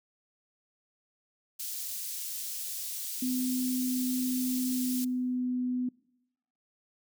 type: high-pass noise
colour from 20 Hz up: white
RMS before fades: -37 dBFS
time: 1.59-5.05 s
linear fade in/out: 10 ms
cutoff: 4600 Hz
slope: 12 dB/octave
type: tone with pitch glide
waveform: sine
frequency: 253.7 to 250.2 Hz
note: B3 to B3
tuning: +47 to +23 cents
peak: -28 dBFS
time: 3.22-5.89 s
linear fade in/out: 5 ms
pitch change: -24 cents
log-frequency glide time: 4.63-5.49 s
effects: noise-tail reverb RT60 0.9 s tail -24 dB re dry